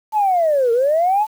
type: linear two-way sweep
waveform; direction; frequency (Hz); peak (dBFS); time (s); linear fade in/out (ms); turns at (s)
sine; down then up; 883 to 452.6 to 883; -12; 0.12-1.27; 50; 0.72
effects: tanh soft clip ceiling -8 dBFS + 7-bit